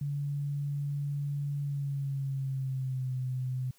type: tone with pitch glide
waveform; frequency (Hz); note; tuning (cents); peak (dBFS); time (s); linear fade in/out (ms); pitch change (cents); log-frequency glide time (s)
sine; 143.1 to 128.23; D3 to C3; -45 to -35; -30; 0.01-3.71; 5; -190; 1.6-3.15
effects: white hiss -65 dBFS RMS until 3.78 s